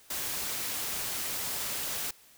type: noise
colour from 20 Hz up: white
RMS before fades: -34 dBFS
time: 0.1-2.11 s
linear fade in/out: 5 ms
effects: white hiss -58 dBFS RMS until 2.37 s